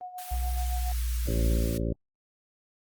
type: tone with tremolo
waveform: sine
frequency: 728 Hz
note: F#5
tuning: 28 cents flat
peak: -35 dBFS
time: 0.01-0.92 s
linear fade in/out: 0 ms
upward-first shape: sine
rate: 7.1 Hz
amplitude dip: 65%
type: high-pass noise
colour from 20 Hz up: white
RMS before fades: -42 dBFS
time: 0.18-1.78 s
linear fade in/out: 5 ms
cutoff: 1200 Hz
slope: 24 dB/octave
type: tone with pitch glide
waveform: sine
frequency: 61.1 to 58.64 Hz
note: B1 to A#1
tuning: -18 to +11 cents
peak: -26 dBFS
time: 0.31-1.79 s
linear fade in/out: 10 ms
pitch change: -71 cents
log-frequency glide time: 0.59-1.09 s
type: harmonic tone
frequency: 56.8 Hz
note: A#1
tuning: 44 cents flat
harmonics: 1 / 2 / 3 / 4 / 5 / 6 / 7 / 9 / 10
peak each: -30 / -33 / -35 / -36 / -37 / -38 / -38 / -40 / -40 dBFS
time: 1.27-1.93 s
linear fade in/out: 5 ms
effects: Opus 24 kbps